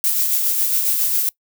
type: noise with tremolo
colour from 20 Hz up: violet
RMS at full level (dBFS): -17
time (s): 0.04-1.29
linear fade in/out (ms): 0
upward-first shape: sine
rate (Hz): 7.3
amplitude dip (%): 35
effects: noise-tail reverb RT60 0.1 s tail -23 dB re dry